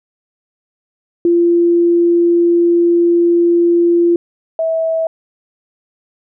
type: tone pair in turn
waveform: sine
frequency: 343.5 / 649.9 Hz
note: F4 / E5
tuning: -29 / -25 cents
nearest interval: major seventh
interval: 1104 cents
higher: second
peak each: -8 / -13 dBFS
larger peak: first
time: 1.25-4.16 / 4.59-5.07 s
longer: first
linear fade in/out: 2 ms
effects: none